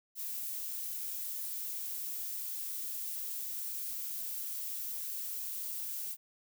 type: noise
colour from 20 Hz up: violet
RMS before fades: -39 dBFS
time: 0.15-6.17 s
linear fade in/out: 50 ms
effects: none